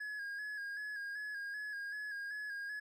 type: tone with vibrato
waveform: triangle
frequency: 1661.2 Hz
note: G#6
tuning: in tune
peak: -38 dBFS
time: 0-2.8 s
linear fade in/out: 10 ms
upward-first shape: square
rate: 2.6 Hz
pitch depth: 36 cents each way
effects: none